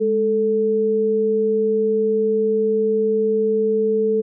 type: tone pair together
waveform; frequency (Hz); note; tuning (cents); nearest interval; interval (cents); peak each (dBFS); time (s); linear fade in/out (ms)
sine; 208.7 / 440; G#3 / A4; +9 / 0; octave + minor second; 1291; -24 / -16; 0-4.22; 20
effects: none